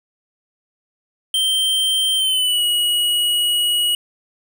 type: tone with pitch glide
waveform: square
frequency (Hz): 3136 to 2909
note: G7 to F#7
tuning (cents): 0 to -30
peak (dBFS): -16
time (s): 1.34-3.95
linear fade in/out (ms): 2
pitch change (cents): -130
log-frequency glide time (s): 2.16-2.63
effects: none